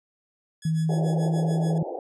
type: tone with tremolo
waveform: 5% pulse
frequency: 1688 Hz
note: G#6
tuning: 28 cents sharp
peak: -29 dBFS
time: 0.62-1.78 s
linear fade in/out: 2 ms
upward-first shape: sine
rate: 6.9 Hz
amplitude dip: 90%
type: tone with pitch glide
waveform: sine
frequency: 160 to 162.7 Hz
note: D#3 to E3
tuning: +49 to -22 cents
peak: -21 dBFS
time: 0.65-1.83 s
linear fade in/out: 5 ms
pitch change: +29 cents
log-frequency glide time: 0.8-1.47 s
type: band-pass noise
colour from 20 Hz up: pink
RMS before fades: -32 dBFS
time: 0.89-1.99 s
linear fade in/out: 2 ms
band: 310 to 820 Hz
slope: 96 dB/octave
effects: resampled to 22050 Hz